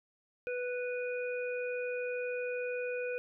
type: harmonic tone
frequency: 493.9 Hz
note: B4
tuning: in tune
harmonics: 1 / 3 / 5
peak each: -34 / -43 / -42 dBFS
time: 0.47-3.18 s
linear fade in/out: 0 ms
effects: none